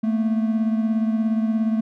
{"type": "beating tone pair", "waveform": "triangle", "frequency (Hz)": [220, 237], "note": ["A3", "A#3"], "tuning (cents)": [0, 29], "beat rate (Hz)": 17, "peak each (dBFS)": [-17, -25], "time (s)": [0.03, 1.81], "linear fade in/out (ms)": 10, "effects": []}